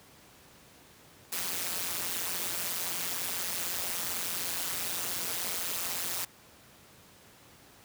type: noise with amplitude modulation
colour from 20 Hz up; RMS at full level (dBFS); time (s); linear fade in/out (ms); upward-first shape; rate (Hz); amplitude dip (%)
white; -30; 1.32-6.25; 5; sine; 176; 90
effects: pink hiss -56 dBFS RMS until 7.84 s + high-pass 80 Hz 12 dB/octave